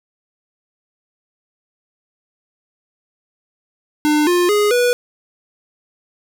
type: tone with pitch steps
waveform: square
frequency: 300.6 / 353.4 / 415.4 / 488.3 Hz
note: D4 / F4 / G#4 / B4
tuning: +40 / +21 / 0 / -20 cents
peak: -13 dBFS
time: 4.05-4.93 s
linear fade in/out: 0 ms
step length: 220 ms
effects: none